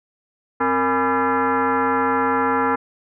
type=tone with frequency modulation; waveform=sine; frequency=264.2 Hz; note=C4; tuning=17 cents sharp; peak=-16 dBFS; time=0.6-2.76 s; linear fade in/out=10 ms; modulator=364 Hz; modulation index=3.7; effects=none